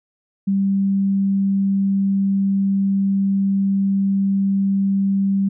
sine tone, 196 Hz, G3, in tune, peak -15 dBFS, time 0.47-5.49 s, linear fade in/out 10 ms, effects none

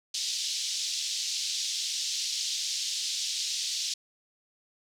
white band-pass noise, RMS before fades -32 dBFS, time 0.14-3.94 s, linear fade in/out 5 ms, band 3400 to 6100 Hz, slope 24 dB/octave, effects none

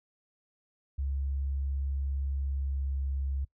sine tone with pitch glide, 68.7 to 68.15 Hz, C#2 to C#2, -15 to -29 cents, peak -29 dBFS, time 0.98-3.45 s, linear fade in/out 10 ms, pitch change -14 cents, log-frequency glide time 2.32-2.99 s, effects noise-tail reverb RT60 0.1 s tail -21 dB re dry

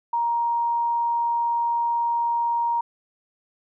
sine tone, 939 Hz, A#5, 12 cents sharp, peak -20 dBFS, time 0.13-2.81 s, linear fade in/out 5 ms, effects none

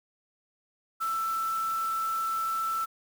sine tone in noise, 1329 Hz, E6, 14 cents sharp, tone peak -27 dBFS, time 1-2.86 s, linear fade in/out 20 ms, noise white, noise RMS -44 dBFS, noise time 1-2.86 s, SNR +14 dB, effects none

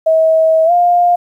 sine tone with pitch glide, 642 to 704.2 Hz, E5 to F5, -46 to +14 cents, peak -7 dBFS, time 0.06-1.16 s, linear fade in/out 10 ms, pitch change +160 cents, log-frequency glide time 0.65-0.72 s, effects 8-bit

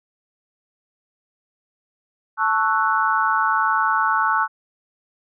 sine chord, F# minor seventh, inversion first, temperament equal, 880 / 1108.7 / 1318.5 / 1480 Hz, A5 / C#6 / E6 / F#6, 0 / 0 / 0 / 0 cents, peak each -22 dBFS, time 2.37-4.48 s, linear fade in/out 50 ms, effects none

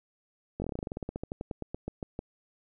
slowing click train, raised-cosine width 2 ms, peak -21 dBFS, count 24, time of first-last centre 0.6-2.191 s, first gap 20 ms, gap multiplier 1.1, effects none

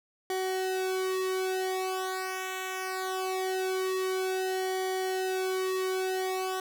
sawtooth tone with flanger, 375.4 Hz, F#4, 25 cents sharp, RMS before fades -31 dBFS, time 0.3-6.6 s, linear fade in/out 2 ms, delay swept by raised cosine 0.76 to 2.46 ms, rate 0.22 Hz, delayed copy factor -0.9, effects none

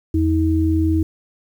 sine tone pair together, 83.96 / 319 Hz, E2 / D#4, +32 / +43 cents, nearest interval octave + major seventh, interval 2311 cents, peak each -17 dBFS, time 0.14-1.03 s, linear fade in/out 5 ms, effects 8-bit

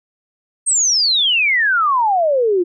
sine exponential sweep, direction down, 8630 to 338.4 Hz, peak -12 dBFS, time 0.66-2.64 s, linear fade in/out 20 ms, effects none

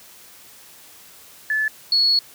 sine tone pair in turn, 1733 / 4367 Hz, A6 / C#8, -27 / -27 cents, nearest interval octave + major third, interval 1600 cents, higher second, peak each -18 / -14 dBFS, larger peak second, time 1.5-1.68 / 1.92-2.19 s, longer second, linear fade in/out 2 ms, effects white hiss -46 dBFS RMS until 2.34 s + high-pass 60 Hz 12 dB/octave

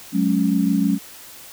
sine chord, F# suspended second, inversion none, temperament equal with one note detuned, 185 / 212 / 277.2 Hz, F#3 / G#3 / C#4, 0 / +36 / 0 cents, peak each -20 dBFS, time 0.12-0.99 s, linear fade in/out 50 ms, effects white hiss -41 dBFS RMS until 1.52 s

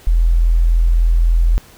sine tone, 41.82 Hz, E1, 26 cents sharp, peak -9 dBFS, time 0.07-1.58 s, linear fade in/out 0 ms, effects pink hiss -44 dBFS RMS until 1.77 s

